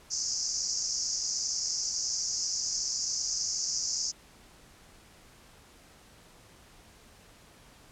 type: band-pass noise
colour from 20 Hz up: pink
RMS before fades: -32 dBFS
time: 0.1-4.12 s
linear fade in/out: 20 ms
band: 4900 to 6900 Hz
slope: 96 dB/octave
effects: pink hiss -56 dBFS RMS until 7.91 s + low-pass 11000 Hz 12 dB/octave